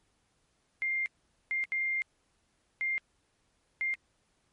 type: tone bursts at uneven times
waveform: sine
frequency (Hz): 2109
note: C7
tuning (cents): +13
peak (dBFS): -28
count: 5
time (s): 0.82-1.06 / 1.51-1.64 / 1.72-2.02 / 2.81-2.98 / 3.81-3.94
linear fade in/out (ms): 0
effects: pink hiss -73 dBFS RMS until 4.52 s + MP3 48 kbps